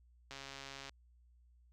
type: click train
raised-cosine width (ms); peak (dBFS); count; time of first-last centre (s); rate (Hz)
0.2; -30; 81; 0.31-0.894; 137
effects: added 60 Hz sine -63 dBFS peak until 1.72 s